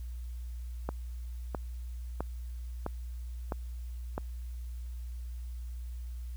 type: click train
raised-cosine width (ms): 1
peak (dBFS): -19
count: 6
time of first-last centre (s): 0.89-4.179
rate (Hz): 1.52
effects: added 60 Hz sine -37 dBFS peak until 6.36 s + white hiss -63 dBFS RMS until 6.36 s